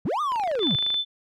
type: linear two-way sweep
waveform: triangle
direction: up then down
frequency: 104.1 to 1242 to 104.1 Hz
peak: -21 dBFS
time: 0.05-0.76 s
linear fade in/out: 5 ms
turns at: 0.21 s
type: click train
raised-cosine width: 0.3 ms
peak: -21 dBFS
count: 17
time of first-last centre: 0.32-0.943 s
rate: 25.7 Hz
type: tone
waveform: sine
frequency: 3520 Hz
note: A7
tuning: in tune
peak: -22 dBFS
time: 0.59-1.05 s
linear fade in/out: 50 ms
effects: none